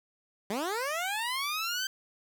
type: linear sweep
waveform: 15% pulse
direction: up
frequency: 189.3 to 1568 Hz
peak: -24 dBFS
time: 0.5-1.87 s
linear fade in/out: 2 ms
effects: none